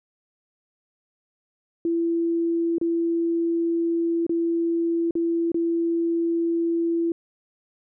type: tone with dropouts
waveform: sine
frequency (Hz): 335.5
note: E4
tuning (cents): +31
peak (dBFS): -20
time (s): 1.85-7.12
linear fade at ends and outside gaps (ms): 2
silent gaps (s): 2.783-2.813 / 4.266-4.294 / 5.109-5.153 / 5.518-5.544
effects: none